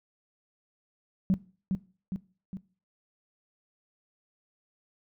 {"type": "tone with echo", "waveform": "sine", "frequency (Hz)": 188.4, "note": "F#3", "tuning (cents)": 32, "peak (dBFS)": -19, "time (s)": [1.3, 1.34], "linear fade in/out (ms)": 0, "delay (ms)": 410, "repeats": 3, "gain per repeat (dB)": -5, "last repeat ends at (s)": 2.57, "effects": ["noise-tail reverb RT60 0.4 s tail -20 dB re dry", "tanh soft clip ceiling -16 dBFS"]}